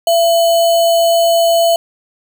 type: tone with sample-and-hold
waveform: sine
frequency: 673 Hz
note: E5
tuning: 36 cents sharp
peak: -8 dBFS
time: 0.07-1.76 s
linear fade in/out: 2 ms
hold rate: 3675 Hz
effects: none